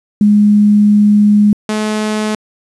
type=tone pair in turn; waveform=sine / sawtooth; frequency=207.7 / 214.2 Hz; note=G#3 / A3; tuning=0 / -46 cents; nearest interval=minor second; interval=54 cents; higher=second; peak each=-5 / -10 dBFS; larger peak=first; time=0.21-1.53 / 1.69-2.35 s; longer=first; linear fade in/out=2 ms; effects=resampled to 24000 Hz + 7-bit